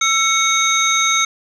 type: tone cluster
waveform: sine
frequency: 1335 / 2215 / 3746 / 6320 Hz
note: E6 / C#7 / A#7 / G8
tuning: +22 / -2 / +8 / +13 cents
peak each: -18 dBFS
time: 0.01-1.25 s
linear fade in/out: 5 ms
effects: tanh soft clip ceiling -5 dBFS